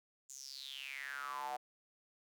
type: tone with high-pass filter sweep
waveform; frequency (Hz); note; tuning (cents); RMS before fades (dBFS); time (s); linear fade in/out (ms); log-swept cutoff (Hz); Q
square; 67.9; C#2; -35; -45; 0.29-1.57; 10; 7200 to 710; 8.5
effects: none